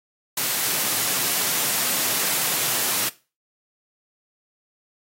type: high-pass noise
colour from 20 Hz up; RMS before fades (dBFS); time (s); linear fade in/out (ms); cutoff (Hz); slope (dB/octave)
white; -23; 0.37-3.09; 5; 110; 96
effects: noise-tail reverb RT60 0.3 s tail -18 dB re dry + AAC 48 kbps